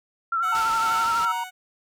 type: tone with vibrato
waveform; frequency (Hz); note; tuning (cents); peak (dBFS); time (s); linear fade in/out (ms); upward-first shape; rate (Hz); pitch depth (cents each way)
sine; 1343; E6; +32; -21; 0.32-1.32; 5; sine; 12; 50
type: tone with tremolo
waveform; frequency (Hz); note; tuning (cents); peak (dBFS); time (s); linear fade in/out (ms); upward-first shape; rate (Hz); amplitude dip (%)
15% pulse; 740; F#5; 0; -25; 0.42-1.51; 20; sine; 2.4; 80
type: tone with pitch glide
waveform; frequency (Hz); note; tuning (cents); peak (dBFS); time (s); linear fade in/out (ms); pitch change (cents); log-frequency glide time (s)
triangle; 899 to 940.4; A5 to A#5; +37 to +15; -24; 0.52-1.44; 5; +78; 0.9-1.23
type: low-pass noise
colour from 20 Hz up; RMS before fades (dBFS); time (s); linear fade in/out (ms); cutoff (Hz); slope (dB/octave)
white; -36; 0.55-1.25; 0; 5900; 12
effects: none